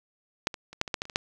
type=clicks; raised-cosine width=0.2 ms; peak=-7 / -20 / -27 / -7 / -19 / -10 / -13 / -27 / -24 / -7 dBFS; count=10; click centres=0.471 / 0.542 / 0.73 / 0.814 / 0.878 / 0.942 / 1.019 / 1.054 / 1.098 / 1.159 s; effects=none